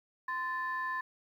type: tone pair together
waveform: sine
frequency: 1035 / 1756.9 Hz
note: C6 / A6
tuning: -19 / -3 cents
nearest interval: major sixth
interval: 916 cents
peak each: -34 / -35 dBFS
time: 0.28-1.01 s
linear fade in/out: 5 ms
effects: tanh soft clip ceiling -26 dBFS + 11-bit